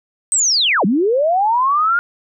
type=linear two-way sweep; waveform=sine; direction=down then up; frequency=8372 to 175.3 to 1436 Hz; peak=-12 dBFS; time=0.32-1.99 s; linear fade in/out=0 ms; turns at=0.85 s; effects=none